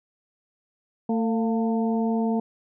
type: harmonic tone with a mistuned harmonic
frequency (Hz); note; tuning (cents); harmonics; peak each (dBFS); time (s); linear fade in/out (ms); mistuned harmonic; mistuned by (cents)
224.5; A3; +35; 1 / 2 / 3 / 4; -22 / -29 / -32 / -35; 1.09-2.4; 5; 3; +56
effects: none